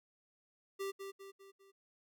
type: tone with echo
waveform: square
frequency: 392 Hz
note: G4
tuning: in tune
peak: -38 dBFS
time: 0.79-0.92 s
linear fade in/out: 20 ms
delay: 200 ms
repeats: 4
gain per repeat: -6 dB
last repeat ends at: 1.72 s
effects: none